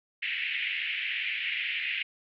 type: band-pass noise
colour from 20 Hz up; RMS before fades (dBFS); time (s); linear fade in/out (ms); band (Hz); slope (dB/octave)
white; -32; 0.22-2.03; 10; 1900 to 2900; 48
effects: none